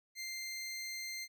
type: tone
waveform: 20% pulse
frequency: 2093 Hz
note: C7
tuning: in tune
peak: -35 dBFS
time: 0.15-1.28 s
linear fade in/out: 50 ms
effects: none